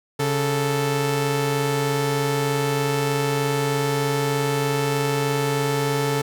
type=tone pair together; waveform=sawtooth; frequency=138.92 / 440 Hz; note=C#3 / A4; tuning=+4 / 0 cents; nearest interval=octave + minor sixth; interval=1996 cents; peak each=-19 dBFS; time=0.19-6.22 s; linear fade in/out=10 ms; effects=none